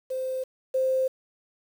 sine tone pair in turn, 519 / 522.3 Hz, C5 / C5, -14 / -3 cents, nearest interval unison, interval 11 cents, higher second, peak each -27 / -21 dBFS, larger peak second, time 0.1-0.44 / 0.74-1.08 s, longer neither, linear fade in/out 10 ms, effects 8-bit

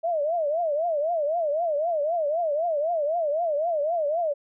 sine tone with vibrato, 633 Hz, D#5, 30 cents sharp, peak -22 dBFS, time 0.03-4.34 s, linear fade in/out 20 ms, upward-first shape triangle, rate 3.9 Hz, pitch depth 210 cents each way, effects none

